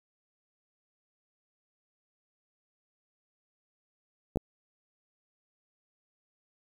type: clicks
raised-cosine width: 2 ms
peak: -17 dBFS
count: 2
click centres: 4.359 / 4.372 s
effects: 8-bit